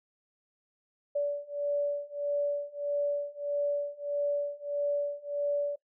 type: beating tone pair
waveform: sine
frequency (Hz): 576 / 577.6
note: D5 / D5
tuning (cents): -34 / -29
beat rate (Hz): 1.6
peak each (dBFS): -32 / -31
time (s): 1.15-5.76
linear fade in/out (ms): 10
effects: noise-tail reverb RT60 0.1 s tail -20 dB re dry